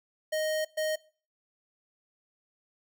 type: tone bursts at uneven times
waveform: square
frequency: 622.3 Hz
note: D#5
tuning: in tune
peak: -28 dBFS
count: 2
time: 0.32-0.65 / 0.77-0.96 s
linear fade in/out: 10 ms
effects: noise-tail reverb RT60 0.4 s tail -21 dB re dry